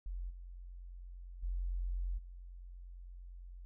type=tone with level steps; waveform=sine; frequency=44.4 Hz; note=F1; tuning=29 cents sharp; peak=-38 / -46 / -34 / -47 dBFS; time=0.06-3.65 s; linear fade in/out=0 ms; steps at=0.29 / 1.42 / 2.17 s; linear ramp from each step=20 ms; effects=none